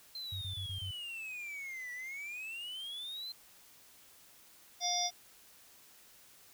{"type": "exponential two-way sweep", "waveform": "triangle", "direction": "down then up", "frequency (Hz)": [4146, 1943, 4146], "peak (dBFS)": -39, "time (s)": [0.15, 3.32], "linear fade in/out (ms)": 2, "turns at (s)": 1.92}
{"type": "tone bursts", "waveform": "sine", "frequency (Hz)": 95.1, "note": "F#2", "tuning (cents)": 48, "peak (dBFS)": -39, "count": 5, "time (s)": [0.32, 0.911], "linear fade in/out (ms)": 5, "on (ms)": 95, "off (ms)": 29}
{"type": "harmonic tone", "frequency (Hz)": 710, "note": "F5", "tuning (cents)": 28, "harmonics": [1, 3, 5, 7, 8], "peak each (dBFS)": [-36, -45, -37, -38, -35], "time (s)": [4.8, 5.11], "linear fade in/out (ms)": 50}
{"effects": ["white hiss -60 dBFS RMS until 6.53 s"]}